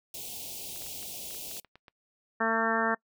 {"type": "band-stop noise", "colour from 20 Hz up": "white", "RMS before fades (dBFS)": -40, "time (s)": [0.14, 1.6], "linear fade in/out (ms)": 2, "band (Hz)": [830, 2500], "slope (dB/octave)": 48}
{"type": "clicks", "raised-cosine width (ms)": 0.3, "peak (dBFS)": -34, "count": 11, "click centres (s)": [0.761, 0.821, 0.865, 1.029, 1.308, 1.347, 1.513, 1.569, 1.647, 1.756, 1.882]}
{"type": "harmonic tone", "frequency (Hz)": 225.3, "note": "A3", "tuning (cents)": 41, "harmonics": [1, 2, 3, 4, 5, 6, 7, 8], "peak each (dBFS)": [-33, -33, -33, -33, -33, -33, -33, -33], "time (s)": [2.4, 2.95], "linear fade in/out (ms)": 10}
{"effects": ["noise-tail reverb RT60 0.1 s tail -24 dB re dry"]}